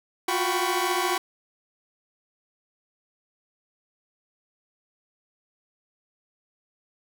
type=tone cluster; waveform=sawtooth; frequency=351.1 / 365.3 / 774 / 991 / 1118 Hz; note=F4 / F#4 / G5 / B5 / C#6; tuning=+9 / -22 / -22 / +6 / +14 cents; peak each=-26 dBFS; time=0.28-1.18 s; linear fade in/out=5 ms; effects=none